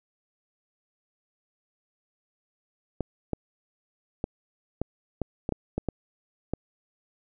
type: clicks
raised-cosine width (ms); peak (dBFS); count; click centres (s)
2; -14; 10; 3.007 / 3.333 / 4.241 / 4.816 / 5.217 / 5.491 / 5.523 / 5.78 / 5.887 / 6.536
effects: none